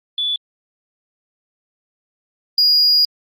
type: tone pair in turn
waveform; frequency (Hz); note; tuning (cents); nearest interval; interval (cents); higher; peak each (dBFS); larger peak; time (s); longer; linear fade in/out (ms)
sine; 3455 / 4874; A7 / D#8; -32 / -37; tritone; 595; second; -17 / -8; second; 0.18-0.36 / 2.58-3.05; second; 2
effects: tanh soft clip ceiling -9 dBFS + Opus 48 kbps